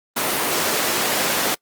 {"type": "high-pass noise", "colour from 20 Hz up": "pink", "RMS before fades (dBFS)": -21, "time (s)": [0.16, 1.55], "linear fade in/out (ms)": 10, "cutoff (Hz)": 310, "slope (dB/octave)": 12, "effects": ["noise-tail reverb RT60 0.1 s tail -25 dB re dry", "Opus 32 kbps"]}